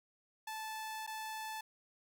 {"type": "tone with dropouts", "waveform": "sawtooth", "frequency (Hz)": 874, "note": "A5", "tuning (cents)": -12, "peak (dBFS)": -37, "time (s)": [0.47, 1.61], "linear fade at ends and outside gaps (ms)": 5, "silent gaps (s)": [1.066, 1.074], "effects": []}